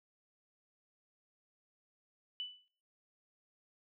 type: tone with exponential decay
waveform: sine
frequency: 2982 Hz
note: F#7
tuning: 13 cents sharp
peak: -35 dBFS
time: 2.4-2.68 s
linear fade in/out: 0 ms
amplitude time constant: 60 ms
effects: noise-tail reverb RT60 0.5 s tail -25 dB re dry